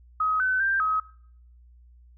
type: tone with pitch steps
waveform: sine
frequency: 1266 / 1516 / 1579 / 1272 Hz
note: D#6 / F#6 / G6 / D#6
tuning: +30 / +42 / +12 / +38 cents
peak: -21 dBFS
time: 0.2-1 s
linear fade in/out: 5 ms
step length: 200 ms
effects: noise-tail reverb RT60 0.6 s tail -20 dB re dry + added 60 Hz sine -50 dBFS peak until 2.17 s